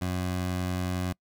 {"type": "tone", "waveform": "20% pulse", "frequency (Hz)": 90.9, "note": "F#2", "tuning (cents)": -30, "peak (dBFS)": -23, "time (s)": [0.01, 1.13], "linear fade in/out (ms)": 10, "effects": ["noise-tail reverb RT60 0.1 s tail -26 dB re dry"]}